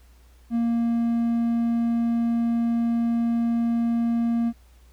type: tone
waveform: triangle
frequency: 233.1 Hz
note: A#3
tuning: in tune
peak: -18 dBFS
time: 0.5-4.53 s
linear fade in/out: 50 ms
effects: added 60 Hz sine -50 dBFS peak until 4.92 s + pink hiss -61 dBFS RMS until 4.92 s